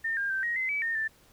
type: tone with pitch steps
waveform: sine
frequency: 1813 / 1607 / 1558 / 1884 / 2054 / 2292 / 1831 / 1770 Hz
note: A#6 / G6 / G6 / A#6 / C7 / D7 / A#6 / A6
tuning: -49 / +43 / -11 / +18 / -33 / -43 / -32 / +10 cents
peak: -27 dBFS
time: 0.04-1.08 s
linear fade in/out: 10 ms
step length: 130 ms
effects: pink hiss -60 dBFS RMS until 1.32 s